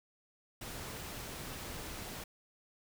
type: noise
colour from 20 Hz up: pink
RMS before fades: -44 dBFS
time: 0.61-2.24 s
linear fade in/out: 5 ms
effects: none